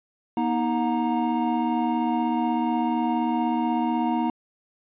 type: tone cluster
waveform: triangle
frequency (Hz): 240.3 / 316.2 / 724 / 932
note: B3 / D#4 / F#5 / A#5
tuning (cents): -47 / +28 / -38 / -1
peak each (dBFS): -23 / -25 / -28 / -26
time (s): 0.37-4.3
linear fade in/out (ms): 2
effects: resampled to 8000 Hz